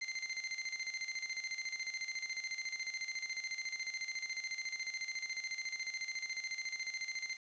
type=tone with tremolo; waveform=sawtooth; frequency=2082 Hz; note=C7; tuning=9 cents flat; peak=-33 dBFS; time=0.01-7.37 s; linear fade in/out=10 ms; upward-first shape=square; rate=14 Hz; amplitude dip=65%; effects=resampled to 16000 Hz + 10-bit